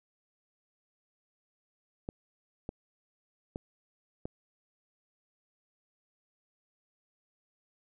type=clicks; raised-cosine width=2 ms; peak=-23 dBFS; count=4; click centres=2.089 / 2.691 / 3.559 / 4.255 s; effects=none